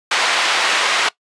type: band-pass noise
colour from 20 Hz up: white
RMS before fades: -17 dBFS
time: 0.11-1.09 s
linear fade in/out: 5 ms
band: 650 to 3000 Hz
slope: 12 dB/octave
effects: noise-tail reverb RT60 0.1 s tail -20 dB re dry + resampled to 22050 Hz